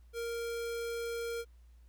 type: tone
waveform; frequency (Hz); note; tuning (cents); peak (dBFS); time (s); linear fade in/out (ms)
square; 466.2; A#4; 0; -36; 0.13-1.45; 50
effects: added 59 Hz sine -55 dBFS peak until 1.88 s + pink hiss -75 dBFS RMS until 1.88 s